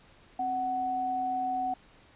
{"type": "tone pair together", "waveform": "sine", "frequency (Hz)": [263.8, 745], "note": ["C4", "F#5"], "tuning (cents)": [14, 12], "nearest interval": "octave + tritone", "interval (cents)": 1798, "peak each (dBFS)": [-39, -28], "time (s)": [0.39, 1.74], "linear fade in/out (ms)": 5, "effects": ["pink hiss -58 dBFS RMS until 2.15 s", "resampled to 8000 Hz"]}